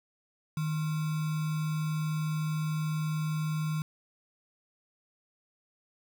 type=tone with sample-and-hold; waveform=sine; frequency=155.56 Hz; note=D#3; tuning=in tune; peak=-28 dBFS; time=0.57-3.82 s; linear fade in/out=2 ms; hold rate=1225 Hz; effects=none